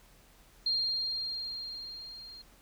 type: tone with level ramp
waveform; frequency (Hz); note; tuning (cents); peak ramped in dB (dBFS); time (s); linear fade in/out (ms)
sine; 4207; C8; +9; -26 to -46; 0.66-2.42; 5
effects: added 41 Hz sine -61 dBFS peak until 2.61 s + pink hiss -61 dBFS RMS until 2.61 s